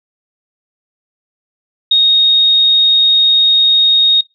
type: tone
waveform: sine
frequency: 3729 Hz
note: A#7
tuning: in tune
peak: -6 dBFS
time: 1.91-4.21 s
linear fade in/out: 5 ms
effects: noise-tail reverb RT60 0.2 s tail -24 dB re dry